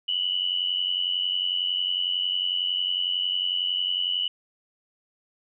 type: tone pair together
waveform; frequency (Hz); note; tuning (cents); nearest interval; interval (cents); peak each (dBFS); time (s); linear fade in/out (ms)
sine; 2933 / 3024; F#7 / F#7; -16 / +37; minor second; 53; -25 / -28; 0.08-4.28; 5
effects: none